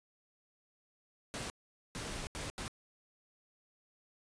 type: noise bursts at uneven times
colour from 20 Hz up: pink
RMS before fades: -41 dBFS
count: 4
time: 1.34-1.5 / 1.95-2.27 / 2.35-2.5 / 2.58-2.68 s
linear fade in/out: 0 ms
effects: resampled to 22050 Hz